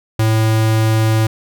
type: tone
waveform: square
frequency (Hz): 110.5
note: A2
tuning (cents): +8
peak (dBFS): -12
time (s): 0.19-1.27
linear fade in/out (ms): 5
effects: none